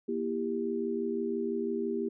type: chord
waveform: sine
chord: E diminished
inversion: second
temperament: just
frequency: 237.3 / 329.6 / 395.6 Hz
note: Bb3 / E4 / G4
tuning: +31 / 0 / +16 cents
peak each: -34 / -36 / -32 dBFS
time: 0.08-2.09 s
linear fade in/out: 10 ms
effects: none